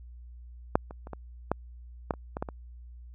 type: clicks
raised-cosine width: 1 ms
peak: -6 / -28 / -29 / -23 / -11 / -12 / -29 / -19 / -16 / -23 dBFS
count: 10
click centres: 0.755 / 0.909 / 1.071 / 1.133 / 1.516 / 2.108 / 2.138 / 2.369 / 2.425 / 2.488 s
effects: added 60 Hz sine -44 dBFS peak until 3.14 s